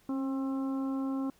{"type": "harmonic tone with a mistuned harmonic", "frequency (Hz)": 266.4, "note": "C4", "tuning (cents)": 31, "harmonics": [1, 2, 3, 4, 5], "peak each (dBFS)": [-30, -44, -47, -46, -50], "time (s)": [0.09, 1.3], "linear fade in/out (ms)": 2, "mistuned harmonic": 1, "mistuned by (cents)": 22, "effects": ["pink hiss -65 dBFS RMS until 1.39 s"]}